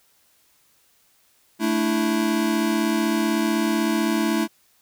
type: chord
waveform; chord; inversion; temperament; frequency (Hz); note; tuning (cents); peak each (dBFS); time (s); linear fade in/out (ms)
square; A suspended fourth; none; equal; 220 / 293.7 / 329.6; A3 / D4 / E4; 0 / 0 / 0; -24 / -27 / -24; 1.59-4.48; 50
effects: white hiss -61 dBFS RMS until 4.81 s